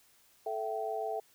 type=tone cluster; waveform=sine; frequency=437.6 / 664 / 771 Hz; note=A4 / E5 / G5; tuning=-9 / +12 / -29 cents; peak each=-37 / -37 / -37 dBFS; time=0.46-1.2 s; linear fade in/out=5 ms; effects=white hiss -65 dBFS RMS until 1.34 s